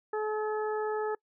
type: harmonic tone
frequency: 428.5 Hz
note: A4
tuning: 46 cents flat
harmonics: 1 / 2 / 3 / 4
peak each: -30 / -36 / -40 / -42 dBFS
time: 0.13-1.15 s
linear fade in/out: 5 ms
effects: noise-tail reverb RT60 0.1 s tail -26 dB re dry